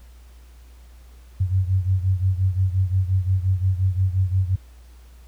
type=beating tone pair; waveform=sine; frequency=92.5 / 98.2 Hz; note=F#2 / G2; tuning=0 / +4 cents; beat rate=5.7 Hz; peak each=-19 / -23 dBFS; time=1.4-4.56 s; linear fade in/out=10 ms; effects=added 60 Hz sine -43 dBFS peak until 5.27 s + pink hiss -57 dBFS RMS until 5.27 s